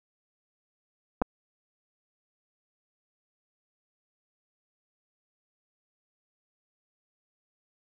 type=clicks; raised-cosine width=1 ms; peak=-12 dBFS; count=2; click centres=1.217 / 1.221 s; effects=none